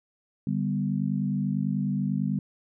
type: chord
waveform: sine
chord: G major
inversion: second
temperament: equal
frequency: 146.83 / 196 / 246.9 Hz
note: D3 / G3 / B3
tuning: 0 / 0 / 0 cents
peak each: -29 / -27 / -31 dBFS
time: 0.47-2.39 s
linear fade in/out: 2 ms
effects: none